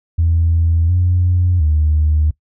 sine tone with pitch steps, 83 / 89.4 / 76.5 Hz, E2 / F2 / D#2, +12 / +41 / -29 cents, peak -10 dBFS, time 0.18-2.31 s, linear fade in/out 10 ms, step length 710 ms, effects noise-tail reverb RT60 0.1 s tail -20 dB re dry + tanh soft clip ceiling -6 dBFS

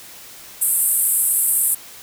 pink band-pass noise, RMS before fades -18 dBFS, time 0.61-1.75 s, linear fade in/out 10 ms, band 8100 to 14000 Hz, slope 96 dB/octave, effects white hiss -40 dBFS RMS until 2.02 s

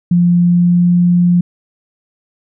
sine tone with pitch glide, 174.61 to 175.82 Hz, F3 to F3, 0 to +12 cents, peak -7 dBFS, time 0.11-1.41 s, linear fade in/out 5 ms, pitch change +12 cents, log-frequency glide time 0.37-0.94 s, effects none

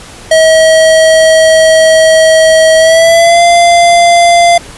square tone with pitch glide, 640 to 689.9 Hz, D#5 to F5, +49 to -21 cents, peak -3 dBFS, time 0.31-4.58 s, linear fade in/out 5 ms, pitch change +130 cents, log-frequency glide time 2.77-3.42 s, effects pink hiss -30 dBFS RMS until 4.77 s + resampled to 24000 Hz

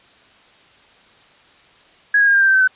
sine tone with pitch steps, 1661.2 / 1640.2 / 1619.5 / 1599.1 / 1578.9 / 1558.9 / 1539.2 / 1519.8 Hz, G#6 / G#6 / G#6 / G6 / G6 / G6 / G6 / F#6, 0 / -22 / -44 / +34 / +12 / -10 / -32 / +46 cents, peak -10 dBFS, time 2.14-2.676 s, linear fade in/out 5 ms, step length 67 ms, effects white hiss -50 dBFS RMS until 2.75 s + resampled to 8000 Hz

